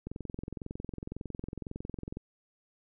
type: click train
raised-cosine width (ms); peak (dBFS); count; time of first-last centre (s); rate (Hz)
3; -25; 47; 0.07-2.17; 21.9
effects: none